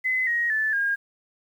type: tone with pitch steps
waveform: sine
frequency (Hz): 2031 / 1884.1 / 1747.8 / 1621.3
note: B6 / A#6 / A6 / G#6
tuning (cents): +48 / +18 / -12 / -42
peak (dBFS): -21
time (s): 0.04-0.96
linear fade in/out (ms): 20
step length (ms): 230
effects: 9-bit